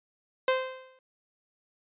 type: tone with exponential decay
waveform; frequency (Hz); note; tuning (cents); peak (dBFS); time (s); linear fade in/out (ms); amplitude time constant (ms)
sawtooth; 519; C5; -14; -17; 0.48-0.99; 2; 110
effects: resampled to 8000 Hz